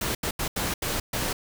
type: noise bursts at uneven times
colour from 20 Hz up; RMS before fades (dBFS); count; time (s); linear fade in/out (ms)
pink; -28; 6; 0.01-0.15 / 0.23-0.31 / 0.39-0.48 / 0.56-0.74 / 0.82-1 / 1.13-1.33; 5
effects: none